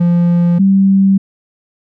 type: tone pair in turn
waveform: triangle / sine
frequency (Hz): 173.1 / 194.3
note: F3 / G3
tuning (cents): -15 / -15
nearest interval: major second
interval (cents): 200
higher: second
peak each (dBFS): -6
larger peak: neither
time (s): 0-0.59 / 0.59-1.18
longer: neither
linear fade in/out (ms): 10
effects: none